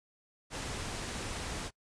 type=low-pass noise; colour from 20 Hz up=pink; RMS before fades=-39 dBFS; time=0.5-1.71 s; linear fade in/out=50 ms; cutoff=9700 Hz; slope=48 dB/octave; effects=noise-tail reverb RT60 0.1 s tail -23 dB re dry